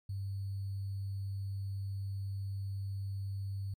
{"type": "tone with sample-and-hold", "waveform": "sine", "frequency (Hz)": 98, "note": "G2", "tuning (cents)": 0, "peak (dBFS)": -35, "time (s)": [0.09, 3.74], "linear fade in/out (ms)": 5, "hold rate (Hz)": 4410, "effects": ["MP3 96 kbps"]}